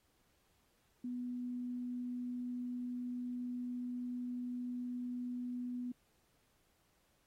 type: tone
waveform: sine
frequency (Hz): 246.4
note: B3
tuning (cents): -4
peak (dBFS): -38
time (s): 1.04-5.92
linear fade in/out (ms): 5
effects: pink hiss -75 dBFS RMS until 7.26 s + AAC 48 kbps